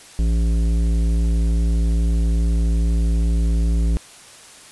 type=tone with tanh clipping; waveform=triangle; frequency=56.1 Hz; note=A1; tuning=34 cents sharp; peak=-17 dBFS; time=0.19-3.97 s; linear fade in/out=0 ms; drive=17 dB; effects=white hiss -43 dBFS RMS until 4.71 s + resampled to 24000 Hz